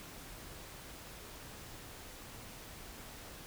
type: silence
effects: pink hiss -50 dBFS RMS until 3.46 s